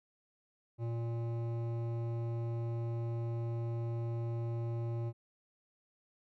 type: tone with hard clipping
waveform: sine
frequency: 116.54 Hz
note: A#2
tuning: in tune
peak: -36 dBFS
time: 0.78-5.13 s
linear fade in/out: 50 ms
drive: 13 dB
effects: none